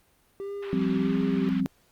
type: tone with vibrato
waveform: triangle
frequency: 392 Hz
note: G4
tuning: in tune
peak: -30 dBFS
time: 0.4-1.49 s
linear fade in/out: 0 ms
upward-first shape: sine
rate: 1.5 Hz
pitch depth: 47 cents each way
type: band-pass noise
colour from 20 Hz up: pink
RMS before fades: -45 dBFS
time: 0.62-1.61 s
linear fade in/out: 10 ms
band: 950 to 3500 Hz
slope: 24 dB/octave
type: chord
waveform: sine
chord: F suspended second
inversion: none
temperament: equal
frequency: 174.61 / 196 / 261.6 Hz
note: F3 / G3 / C4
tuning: 0 / 0 / 0 cents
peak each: -29 / -27 / -26 dBFS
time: 0.73-1.66 s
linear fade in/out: 0 ms
effects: pink hiss -64 dBFS RMS until 1.91 s + Opus 32 kbps